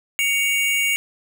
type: tone pair together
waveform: square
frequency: 2242 / 2794 Hz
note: C#7 / F7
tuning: +19 / 0 cents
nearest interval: major third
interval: 381 cents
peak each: -20 / -23 dBFS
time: 0.19-0.96 s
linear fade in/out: 0 ms
effects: none